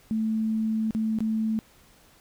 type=tone with dropouts; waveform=sine; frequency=220 Hz; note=A3; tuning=in tune; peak=-23 dBFS; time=0.11-1.59 s; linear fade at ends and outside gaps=0 ms; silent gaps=0.908-0.949 / 1.187-1.205 s; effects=pink hiss -57 dBFS RMS until 2.2 s